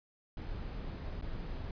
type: noise with dropouts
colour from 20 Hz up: brown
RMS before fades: -40 dBFS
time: 0.37-1.71 s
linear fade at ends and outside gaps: 2 ms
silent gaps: 1.213-1.223 s
effects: resampled to 11025 Hz